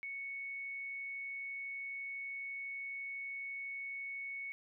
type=tone; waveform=sine; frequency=2217 Hz; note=C#7; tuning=in tune; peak=-40 dBFS; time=0.03-4.52 s; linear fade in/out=0 ms; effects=none